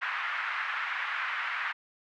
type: band-pass noise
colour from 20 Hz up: white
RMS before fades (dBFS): -33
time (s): 0.01-1.73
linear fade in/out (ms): 20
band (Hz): 1100 to 2100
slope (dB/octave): 24
effects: none